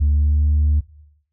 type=tone with pitch glide; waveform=sine; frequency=73.42 to 74.7 Hz; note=D2 to D2; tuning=0 to +30 cents; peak=-11 dBFS; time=0-0.81 s; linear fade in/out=20 ms; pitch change=+30 cents; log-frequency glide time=0.12-0.44 s; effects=noise-tail reverb RT60 0.8 s tail -20 dB re dry + tanh soft clip ceiling -11 dBFS